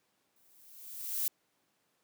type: noise with exponential growth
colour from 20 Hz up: violet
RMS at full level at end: -30 dBFS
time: 0.36-1.28 s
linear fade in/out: 2 ms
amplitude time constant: 200 ms
effects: pink hiss -75 dBFS RMS until 2.03 s + high-pass 200 Hz 12 dB/octave